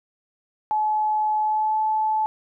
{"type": "tone with pitch glide", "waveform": "sine", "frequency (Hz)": [856, 866.9], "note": ["A5", "A5"], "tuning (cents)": [-48, -26], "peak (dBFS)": -19, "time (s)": [0.71, 2.26], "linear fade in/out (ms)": 0, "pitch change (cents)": 22, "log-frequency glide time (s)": [1.4, 1.79], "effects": []}